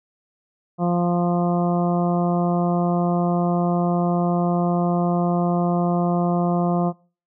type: harmonic tone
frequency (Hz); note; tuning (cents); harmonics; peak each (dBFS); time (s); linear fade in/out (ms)
174.7; F3; +1; 1 / 2 / 3 / 4 / 5 / 6 / 7; -19 / -26 / -29 / -25 / -36 / -32 / -36; 0.78-6.93; 50
effects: noise-tail reverb RT60 0.4 s tail -24 dB re dry